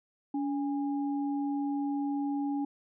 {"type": "tone pair together", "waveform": "sine", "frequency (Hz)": [284.2, 818], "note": ["C#4", "G#5"], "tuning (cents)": [43, -26], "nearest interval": "octave + tritone", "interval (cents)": 1831, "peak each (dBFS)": [-29, -39], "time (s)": [0.34, 2.65], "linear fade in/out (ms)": 5, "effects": []}